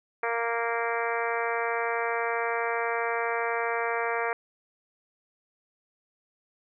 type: harmonic tone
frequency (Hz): 232.3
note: A#3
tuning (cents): -6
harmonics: 2 / 3 / 4 / 5 / 6 / 7 / 8 / 9 / 10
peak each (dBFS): -31 / -33 / -34 / -35 / -36 / -36 / -37 / -38 / -38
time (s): 0.23-4.33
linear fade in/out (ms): 2
effects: none